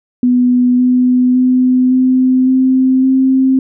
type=tone with pitch steps; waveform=sine; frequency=247.8 / 250.8 / 253.9 / 257 / 260.1 / 263.3 Hz; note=B3 / B3 / B3 / C4 / C4 / C4; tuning=+6 / +27 / +48 / -31 / -10 / +11 cents; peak=-7 dBFS; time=0.23-3.59 s; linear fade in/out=2 ms; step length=560 ms; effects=none